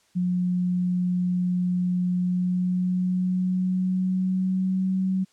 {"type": "tone with pitch glide", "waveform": "sine", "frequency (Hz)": [179.8, 188.41], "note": ["F#3", "F#3"], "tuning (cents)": [-49, 32], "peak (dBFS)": -21, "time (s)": [0.15, 5.25], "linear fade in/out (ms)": 20, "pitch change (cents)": 81, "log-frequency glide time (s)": [2.16, 4.95], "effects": ["white hiss -63 dBFS RMS until 5.32 s", "low-pass 8000 Hz 12 dB/octave"]}